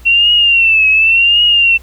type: tone with vibrato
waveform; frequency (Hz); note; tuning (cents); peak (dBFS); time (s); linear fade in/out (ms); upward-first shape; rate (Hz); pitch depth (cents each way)
sine; 2718; F7; -48; -6; 0.05-1.78; 20; triangle; 0.9; 110
effects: added 60 Hz sine -34 dBFS peak until 1.82 s + pink hiss -45 dBFS RMS until 1.82 s